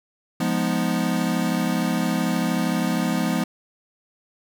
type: chord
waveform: square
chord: F half-diminished seventh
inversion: none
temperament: equal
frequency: 174.61 / 207.7 / 246.9 / 311.1 Hz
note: F3 / Ab3 / Cb4 / Eb4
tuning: 0 / 0 / 0 / 0 cents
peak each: -26 / -27 / -26 / -30 dBFS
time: 0.4-3.44 s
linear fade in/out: 5 ms
effects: none